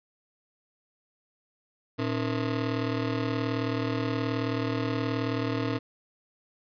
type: ring-modulated tone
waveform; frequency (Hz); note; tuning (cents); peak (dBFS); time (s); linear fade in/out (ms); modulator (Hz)
25% pulse; 193; G3; -27; -20; 1.98-5.79; 20; 77.1
effects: resampled to 11025 Hz